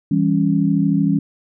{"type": "chord", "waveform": "sine", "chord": "C# diminished", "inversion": "first", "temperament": "equal with one note detuned", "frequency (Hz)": [164.81, 198.05, 277.2], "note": ["E3", "G3", "C#4"], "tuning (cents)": [0, 18, 0], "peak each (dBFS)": -18, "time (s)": [0.11, 1.19], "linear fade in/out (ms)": 5, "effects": []}